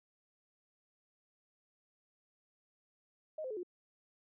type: tone with pitch steps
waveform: sine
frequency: 622.3 / 517.3 / 430 / 357.4 Hz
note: D#5 / C5 / A4 / F4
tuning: 0 / -20 / -40 / +40 cents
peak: -38 dBFS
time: 3.38-3.632 s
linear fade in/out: 5 ms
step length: 63 ms
effects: none